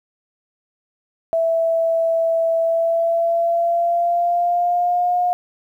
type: tone with pitch glide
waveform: sine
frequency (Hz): 659.3 to 714.8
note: E5 to F5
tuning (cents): 0 to +40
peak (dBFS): -15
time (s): 1.33-5.33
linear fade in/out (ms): 0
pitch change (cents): +140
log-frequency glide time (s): 2.59-5.17
effects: 9-bit